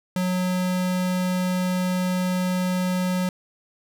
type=tone; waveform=square; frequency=182.7 Hz; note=F#3; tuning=22 cents flat; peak=-22 dBFS; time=0.16-3.29 s; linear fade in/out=2 ms; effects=none